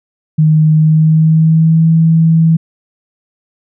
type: tone with pitch glide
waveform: sine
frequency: 155.56 to 162.64 Hz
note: D#3 to E3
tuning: 0 to -23 cents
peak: -5 dBFS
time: 0.38-2.57 s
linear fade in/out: 10 ms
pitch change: +77 cents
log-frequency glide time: 0.74-1.88 s
effects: none